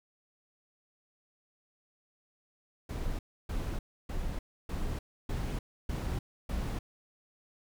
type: noise bursts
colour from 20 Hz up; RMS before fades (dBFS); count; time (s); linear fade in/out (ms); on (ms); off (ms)
brown; -34; 7; 2.89-6.79; 5; 300; 300
effects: none